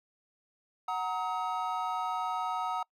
triangle chord, D# minor, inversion first, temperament equal with one note detuned, 740 / 932.3 / 1271.4 Hz, F#5 / A#5 / D#6, 0 / 0 / +37 cents, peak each -33 dBFS, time 0.88-2.83 s, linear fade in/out 5 ms, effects noise-tail reverb RT60 0.1 s tail -26 dB re dry

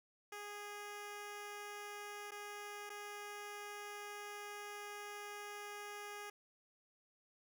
10% pulse tone with dropouts, 412.4 Hz, G#4, 12 cents flat, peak -38 dBFS, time 0.32-6.3 s, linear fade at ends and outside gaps 5 ms, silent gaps 2.309-2.317 / 2.895-2.9 s, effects none

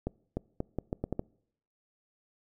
accelerating click train, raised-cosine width 2 ms, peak -18 dBFS, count 8, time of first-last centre 0.07-1.194 s, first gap 300 ms, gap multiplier 0.78, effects noise-tail reverb RT60 0.7 s tail -25 dB re dry

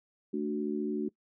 sine chord, D major, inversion second, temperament equal, 220 / 293.7 / 370 Hz, A3 / D4 / F#4, 0 / 0 / 0 cents, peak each -34 dBFS, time 0.33-1.09 s, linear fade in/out 10 ms, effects noise-tail reverb RT60 0.1 s tail -22 dB re dry

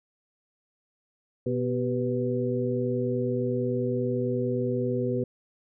harmonic tone with a mistuned harmonic, 123.47 Hz, B2, in tune, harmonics 1 / 2 / 3 / 4, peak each -30 / -30 / -30 / -30 dBFS, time 1.46-5.24 s, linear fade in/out 5 ms, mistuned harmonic 3, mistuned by +65 cents, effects none

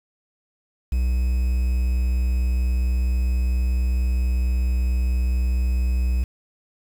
triangle tone, 62.2 Hz, B1, 13 cents sharp, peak -16 dBFS, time 0.92-6.24 s, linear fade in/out 5 ms, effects 7-bit

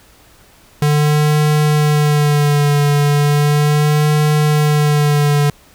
square tone with vibrato, 147.9 Hz, D3, 13 cents sharp, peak -11 dBFS, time 0.82-5.5 s, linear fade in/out 2 ms, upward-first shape sine, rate 0.36 Hz, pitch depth 33 cents each way, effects pink hiss -47 dBFS RMS until 5.74 s

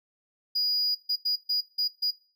triangle tone bursts at uneven times, 4900 Hz, D#8, 27 cents flat, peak -23 dBFS, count 6, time 0.55-0.95 / 1.09-1.16 / 1.25-1.36 / 1.49-1.61 / 1.78-1.88 / 2.02-2.11 s, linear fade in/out 10 ms, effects noise-tail reverb RT60 0.4 s tail -20 dB re dry

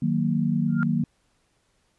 sine chord, D# minor, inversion none, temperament equal, 155.56 / 185 / 233.1 Hz, D#3 / F#3 / A#3, 0 / 0 / 0 cents, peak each -25 / -26 / -24 dBFS, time 0.02-1.04 s, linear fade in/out 5 ms
sine tone with exponential growth, 1400 Hz, F6, 4 cents sharp, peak -23 dBFS, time 0.68-0.83 s, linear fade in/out 0 ms, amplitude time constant 31 ms
effects pink hiss -68 dBFS RMS until 1.98 s + resampled to 24000 Hz

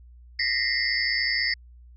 sine tone cluster, 1855 / 1965 / 2099 / 4631 / 5140 Hz, A#6 / B6 / C7 / D8 / E8, -9 / -9 / +5 / -25 / -45 cents, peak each -29 dBFS, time 0.39-1.54 s, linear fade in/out 5 ms, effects added 60 Hz sine -46 dBFS peak until 1.96 s

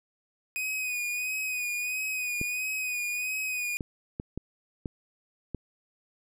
45% pulse tone with vibrato, 2489 Hz, D#7, in tune, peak -29 dBFS, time 0.56-3.77 s, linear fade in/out 0 ms, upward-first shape sine, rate 1.5 Hz, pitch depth 38 cents each way
clicks, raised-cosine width 3 ms, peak -20 dBFS, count 6, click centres 2.414 / 3.808 / 4.199 / 4.376 / 4.858 / 5.547 s
effects none

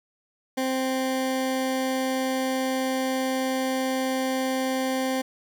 20% pulse tone, 261.6 Hz, C4, in tune, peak -19 dBFS, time 0.57-5.22 s, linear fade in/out 10 ms, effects none

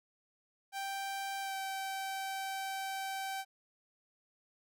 sawtooth tone with pitch glide, 784 to 774.1 Hz, G5 to G5, 0 to -22 cents, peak -33 dBFS, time 0.72-3.45 s, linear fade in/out 50 ms, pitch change -22 cents, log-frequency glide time 1.41-1.55 s, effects none

